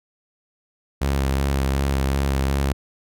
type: tone with vibrato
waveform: sawtooth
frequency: 68.2 Hz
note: C#2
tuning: 28 cents flat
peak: -15 dBFS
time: 1.01-2.73 s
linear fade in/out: 10 ms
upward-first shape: sine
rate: 2.7 Hz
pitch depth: 27 cents each way
effects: none